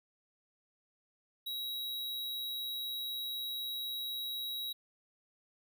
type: tone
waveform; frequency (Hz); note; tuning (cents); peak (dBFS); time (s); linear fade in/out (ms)
square; 3856; B7; -42; -37; 1.46-4.73; 10
effects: none